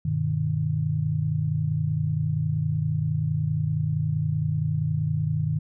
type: chord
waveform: sine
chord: G augmented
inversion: none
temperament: just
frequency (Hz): 98 / 122.5 / 153.12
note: G2 / B2 / D#3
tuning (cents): 0 / -14 / -27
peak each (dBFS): -29 / -29 / -24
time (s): 0.05-5.59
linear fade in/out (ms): 5
effects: none